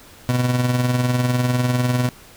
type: tone with tremolo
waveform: 30% pulse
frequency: 124.2 Hz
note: B2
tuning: 10 cents sharp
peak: -12 dBFS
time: 0.29-2.09 s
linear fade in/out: 0 ms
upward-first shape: sine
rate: 20 Hz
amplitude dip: 50%
effects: pink hiss -45 dBFS RMS until 2.36 s